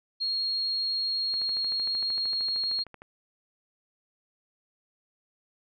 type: tone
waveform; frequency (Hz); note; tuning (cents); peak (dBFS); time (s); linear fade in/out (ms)
sine; 4272; C8; +35; -26; 0.2-2.84; 20
type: click train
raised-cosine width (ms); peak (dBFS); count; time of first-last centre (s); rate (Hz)
0.5; -30; 23; 1.34-3.019; 13.1
effects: none